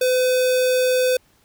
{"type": "tone with notch filter", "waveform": "square", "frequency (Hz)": 507, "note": "B4", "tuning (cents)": 45, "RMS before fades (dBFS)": -18, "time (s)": [0.01, 1.17], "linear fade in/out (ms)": 5, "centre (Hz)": 1200, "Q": 1.3, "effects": ["pink hiss -59 dBFS RMS until 1.44 s"]}